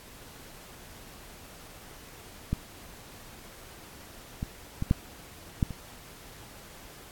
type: clicks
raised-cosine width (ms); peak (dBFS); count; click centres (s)
5; -14 / -19 / -17 / -9 / -11 / -24; 6; 2.53 / 4.429 / 4.824 / 4.911 / 5.628 / 5.707
effects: pink hiss -49 dBFS RMS until 7.11 s + AAC 64 kbps